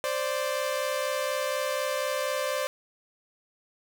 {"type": "tone pair together", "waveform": "sawtooth", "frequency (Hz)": [523.2, 587.3], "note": ["C5", "D5"], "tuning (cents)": [0, 0], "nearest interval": "major second", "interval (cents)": 200, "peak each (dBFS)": -26, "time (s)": [0.04, 2.67], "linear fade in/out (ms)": 0, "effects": []}